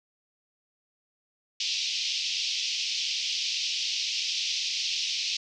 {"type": "band-pass noise", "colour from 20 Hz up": "white", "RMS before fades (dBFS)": -30, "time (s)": [1.6, 5.37], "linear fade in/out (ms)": 5, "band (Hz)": [2500, 5700], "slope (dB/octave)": 48, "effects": []}